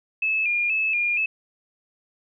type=tone with vibrato; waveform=sine; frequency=2508 Hz; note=D#7; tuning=13 cents sharp; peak=-20 dBFS; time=0.22-1.26 s; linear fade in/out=5 ms; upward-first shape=square; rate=2.1 Hz; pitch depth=65 cents each way; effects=none